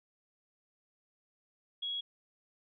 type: tone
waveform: sine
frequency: 3325 Hz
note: G#7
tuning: 1 cent sharp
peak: -34 dBFS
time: 1.82-2.01 s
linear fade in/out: 10 ms
effects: none